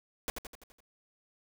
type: noise with echo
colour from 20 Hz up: pink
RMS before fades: -34 dBFS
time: 0.28-0.3 s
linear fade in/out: 0 ms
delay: 84 ms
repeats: 6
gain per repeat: -5 dB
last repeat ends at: 0.804 s
effects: none